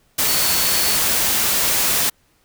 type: tone in noise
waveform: sine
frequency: 4435 Hz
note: C#8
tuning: in tune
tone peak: -25 dBFS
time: 0.27-0.97 s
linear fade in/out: 10 ms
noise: white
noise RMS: -18 dBFS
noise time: 0.18-2.1 s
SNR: -10 dB
effects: pink hiss -60 dBFS RMS until 2.44 s